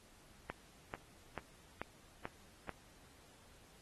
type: click train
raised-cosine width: 0.5 ms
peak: -26 dBFS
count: 6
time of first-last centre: 0.5-2.693 s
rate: 2.28 Hz
effects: pink hiss -64 dBFS RMS until 3.81 s + AAC 32 kbps